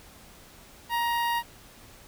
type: tone with notch filter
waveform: sawtooth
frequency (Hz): 942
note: A#5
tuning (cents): +18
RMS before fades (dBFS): -27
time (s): 0.89-1.43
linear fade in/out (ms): 50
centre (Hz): 7000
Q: 0.65
effects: pink hiss -51 dBFS RMS until 2.07 s